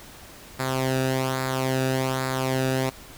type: tone with flanger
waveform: sawtooth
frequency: 131.1 Hz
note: C3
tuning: 4 cents sharp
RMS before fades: -25 dBFS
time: 0.59-2.9 s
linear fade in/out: 10 ms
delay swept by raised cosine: 0.33 to 0.95 ms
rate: 1.2 Hz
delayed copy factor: -0.65
effects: pink hiss -45 dBFS RMS until 3.17 s